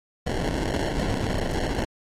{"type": "noise with sample-and-hold", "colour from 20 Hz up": "pink", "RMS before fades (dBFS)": -26, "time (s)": [0.26, 1.85], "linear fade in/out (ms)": 10, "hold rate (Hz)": 1225, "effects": ["low-pass 8000 Hz 12 dB/octave", "AAC 48 kbps"]}